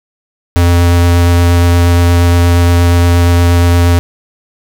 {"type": "tone with vibrato", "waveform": "square", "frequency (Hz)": 86.7, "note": "F2", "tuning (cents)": -12, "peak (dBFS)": -6, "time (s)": [0.56, 3.99], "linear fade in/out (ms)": 0, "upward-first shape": "sine", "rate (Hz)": 8.5, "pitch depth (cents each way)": 10, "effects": []}